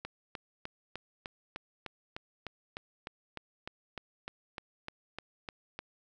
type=click train; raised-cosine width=0.3 ms; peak=-23 dBFS; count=20; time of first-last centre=0.05-5.79 s; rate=3.31 Hz; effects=none